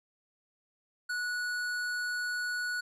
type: tone with hard clipping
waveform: sine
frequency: 1468 Hz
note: F#6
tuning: 14 cents flat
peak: -33 dBFS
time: 1.09-2.81 s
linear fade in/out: 10 ms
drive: 12 dB
effects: none